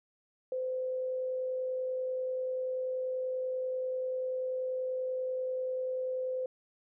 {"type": "tone with amplitude modulation", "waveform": "sine", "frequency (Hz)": 513, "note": "C5", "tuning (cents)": -34, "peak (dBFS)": -30, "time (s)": [0.52, 6.46], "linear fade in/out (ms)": 2, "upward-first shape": "sine", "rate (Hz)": 50.3, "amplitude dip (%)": 25, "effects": []}